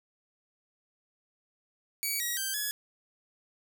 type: tone with pitch steps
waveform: 5% pulse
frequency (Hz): 2269 / 1906 / 1568 / 1694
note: C#7 / A#6 / G6 / G#6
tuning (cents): +40 / +38 / 0 / +34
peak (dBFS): -20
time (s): 2.03-2.71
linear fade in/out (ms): 0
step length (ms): 170
effects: none